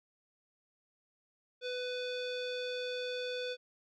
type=tone with low-pass filter; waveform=square; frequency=498 Hz; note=B4; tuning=14 cents sharp; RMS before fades=-38 dBFS; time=1.61-3.57 s; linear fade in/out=50 ms; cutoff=3900 Hz; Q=4.2; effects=none